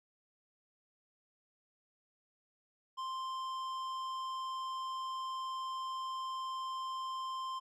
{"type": "tone with tanh clipping", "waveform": "sine", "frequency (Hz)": 1046.5, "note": "C6", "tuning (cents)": 0, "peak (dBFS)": -39, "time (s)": [2.97, 7.6], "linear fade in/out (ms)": 20, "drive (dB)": 12, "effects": []}